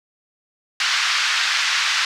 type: band-pass noise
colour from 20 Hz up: pink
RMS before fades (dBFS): -20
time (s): 0.8-2.05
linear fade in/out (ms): 2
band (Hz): 1300 to 5600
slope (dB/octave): 24
effects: none